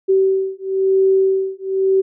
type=beating tone pair; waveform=sine; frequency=383.3 / 384.3 Hz; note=G4 / G4; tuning=-39 / -34 cents; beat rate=1 Hz; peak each=-16 dBFS; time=0.08-2.02 s; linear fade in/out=20 ms; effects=none